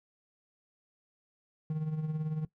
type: tone with tremolo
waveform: triangle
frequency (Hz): 155.56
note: D#3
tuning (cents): 0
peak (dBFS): -26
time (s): 1.7-2.45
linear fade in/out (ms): 2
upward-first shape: triangle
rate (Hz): 18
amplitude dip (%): 65
effects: noise-tail reverb RT60 0.1 s tail -19 dB re dry